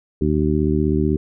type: harmonic tone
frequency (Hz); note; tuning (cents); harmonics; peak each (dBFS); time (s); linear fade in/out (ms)
76; D#2; -40; 1 / 2 / 3 / 4 / 5; -22 / -22 / -22 / -22 / -22; 0.21-1.17; 5
effects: none